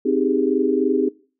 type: chord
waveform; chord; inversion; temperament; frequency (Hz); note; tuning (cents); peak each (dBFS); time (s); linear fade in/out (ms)
sine; Ab major seventh; first; equal; 261.6 / 311.1 / 392 / 415.3; C4 / Eb4 / G4 / Ab4; 0 / 0 / 0 / 0; -21 / -23 / -21 / -22; 0.05-1.09; 10
effects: noise-tail reverb RT60 0.4 s tail -21 dB re dry